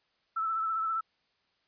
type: tone with vibrato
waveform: sine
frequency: 1318.5 Hz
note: E6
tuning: in tune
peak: -28 dBFS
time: 0.36-1.01 s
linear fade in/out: 10 ms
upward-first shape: triangle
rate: 15 Hz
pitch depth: 38 cents each way
effects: white hiss -73 dBFS RMS until 1.67 s + resampled to 11025 Hz